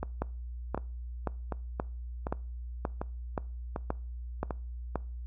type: two click trains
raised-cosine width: 1 ms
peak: -19 / -16 dBFS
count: 7 / 10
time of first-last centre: 0.03-4.508 / 0.22-4.957 s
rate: 1.34 / 1.9 Hz
effects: noise-tail reverb RT60 0.4 s tail -23 dB re dry + added 60 Hz sine -37 dBFS peak until 5.26 s